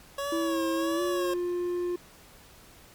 25% pulse tone with vibrato, 554.4 Hz, C#5, in tune, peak -26 dBFS, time 0.18-1.34 s, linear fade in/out 5 ms, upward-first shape sine, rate 1.5 Hz, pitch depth 58 cents each way
triangle tone with pitch glide, 329.6 to 353.3 Hz, E4 to F4, 0 to +20 cents, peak -25 dBFS, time 0.32-1.96 s, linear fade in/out 5 ms, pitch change +120 cents, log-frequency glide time 0.96-1.01 s
effects pink hiss -53 dBFS RMS until 2.94 s + MP3 96 kbps

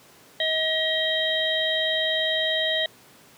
harmonic tone, 635 Hz, D#5, 35 cents sharp, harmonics 1 / 3 / 5 / 6, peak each -27 / -27 / -27 / -27 dBFS, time 0.4-2.86 s, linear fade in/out 2 ms, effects pink hiss -52 dBFS RMS until 3.37 s + high-pass 150 Hz 12 dB/octave

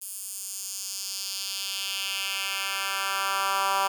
10% pulse tone with high-pass filter sweep, 195.2 Hz, G3, 7 cents flat, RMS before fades -30 dBFS, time 0.01-3.88 s, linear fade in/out 10 ms, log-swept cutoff 10000 to 950 Hz, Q 1.7, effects none

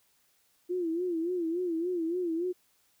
sine tone with vibrato, 343.7 Hz, F4, 28 cents flat, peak -28 dBFS, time 0.69-2.53 s, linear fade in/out 20 ms, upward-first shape sine, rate 3.5 Hz, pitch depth 110 cents each way, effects white hiss -69 dBFS RMS until 3 s

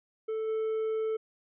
triangle tone with level steps, 440 Hz, A4, in tune, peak -28 / -26 dBFS, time 0.28-1.17 s, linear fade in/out 10 ms, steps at 0.47 s, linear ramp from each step 20 ms, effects resampled to 8000 Hz

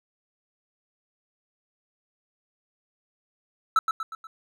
triangle tone with echo, 1317 Hz, E6, 2 cents flat, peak -14 dBFS, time 3.76-3.79 s, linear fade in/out 2 ms, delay 120 ms, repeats 4, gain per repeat -6 dB, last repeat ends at 4.27 s, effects none

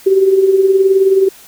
sine tone with tremolo, 385.5 Hz, G4, 29 cents flat, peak -4 dBFS, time 0.06-1.29 s, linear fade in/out 10 ms, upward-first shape triangle, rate 19 Hz, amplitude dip 65%, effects white hiss -40 dBFS RMS until 1.47 s

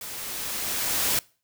white noise with level ramp, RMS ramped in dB -37 to -23 dBFS, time 0.01-1.19 s, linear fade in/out 2 ms, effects noise-tail reverb RT60 0.4 s tail -24 dB re dry

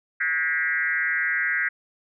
sine tone with frequency modulation, 1775 Hz, A6, 15 cents sharp, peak -21 dBFS, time 0.2-1.69 s, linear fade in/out 10 ms, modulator 161 Hz, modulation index 1.9, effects none

